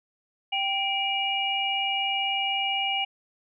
sine tone cluster, 784 / 2348 / 2874 Hz, G5 / D7 / F7, 0 / -1 / +49 cents, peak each -29 / -30 / -27 dBFS, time 0.52-3.05 s, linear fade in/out 10 ms, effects none

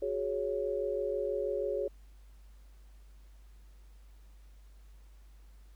sine chord, F# suspended second, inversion none, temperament just, 370 / 416.2 / 555 Hz, F#4 / G#4 / C#5, 0 / +4 / +2 cents, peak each -37 / -34 / -34 dBFS, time 0.02-1.88 s, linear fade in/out 5 ms, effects added 50 Hz sine -52 dBFS peak until 5.75 s + pink hiss -69 dBFS RMS until 5.75 s

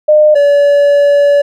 sine / triangle tone pair in turn, 607 / 572.9 Hz, D#5 / D5, -43 / -43 cents, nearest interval minor second, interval 100 cents, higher first, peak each -3 dBFS, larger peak neither, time 0.08-0.35 / 0.35-1.42 s, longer second, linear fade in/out 10 ms, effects none

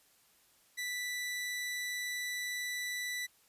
sawtooth tone, 1975.5 Hz, B6, in tune, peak -32 dBFS, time 0.77-3.27 s, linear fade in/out 20 ms, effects white hiss -67 dBFS RMS until 3.48 s + resampled to 32000 Hz

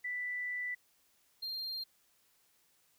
sine / triangle tone pair in turn, 1979 / 4193 Hz, B6 / C8, +3 / +3 cents, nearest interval octave + minor second, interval 1300 cents, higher second, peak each -35 / -36 dBFS, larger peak first, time 0.04-0.75 / 1.42-1.84 s, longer first, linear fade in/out 10 ms, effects white hiss -71 dBFS RMS until 2.98 s

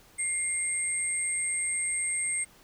sine tone pair together, 2116 / 8464 Hz, C7 / C9, +19 / +19 cents, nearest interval 2 octaves, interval 2400 cents, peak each -33 / -28 dBFS, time 0.18-2.45 s, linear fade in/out 20 ms, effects pink hiss -57 dBFS RMS until 2.63 s

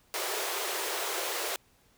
pink high-pass noise, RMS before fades -33 dBFS, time 0.14-1.56 s, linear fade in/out 0 ms, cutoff 350 Hz, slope 96 dB/octave, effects pink hiss -65 dBFS RMS until 1.97 s

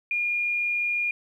sine tone, 2422 Hz, D#7, 47 cents flat, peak -23 dBFS, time 0.11-1.11 s, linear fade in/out 2 ms, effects 10-bit

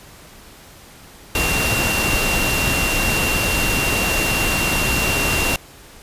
sine tone in noise, 2753 Hz, F7, 25 cents flat, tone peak -21 dBFS, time 1.35-5.56 s, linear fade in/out 2 ms, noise pink, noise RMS -20 dBFS, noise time 1.35-5.56 s, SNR -4 dB, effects pink hiss -43 dBFS RMS until 6.02 s + resampled to 32000 Hz

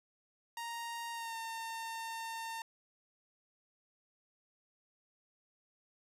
sawtooth tone with pitch glide, 932.3 to 907.9 Hz, A#5 to A#5, 0 to -46 cents, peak -36 dBFS, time 0.57-2.62 s, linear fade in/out 2 ms, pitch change -46 cents, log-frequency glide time 1.13-1.36 s, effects resampled to 32000 Hz

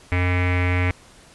square tone with low-pass filter, 89.8 Hz, F2, 49 cents sharp, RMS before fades -20 dBFS, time 0.12-0.91 s, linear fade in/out 0 ms, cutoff 2200 Hz, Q 6.7, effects pink hiss -49 dBFS RMS until 1.34 s + resampled to 24000 Hz

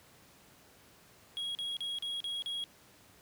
triangle tone bursts, 3306 Hz, G#7, 9 cents flat, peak -33 dBFS, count 6, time 1.37-2.64 s, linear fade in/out 0 ms, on 180 ms, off 38 ms, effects pink hiss -60 dBFS RMS until 3.21 s + high-pass 80 Hz 12 dB/octave

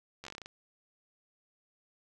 slowing click train, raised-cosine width 0.2 ms, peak -27 dBFS, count 10, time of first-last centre 0.24-0.459 s, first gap 12 ms, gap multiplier 1.17, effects none

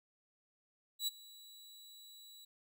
sawtooth tone with ADSR envelope, 3923 Hz, B7, 12 cents flat, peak -29 dBFS, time 0.99-2.45 s, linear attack 84 ms, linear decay 21 ms, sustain -22 dB, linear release 7 ms, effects none

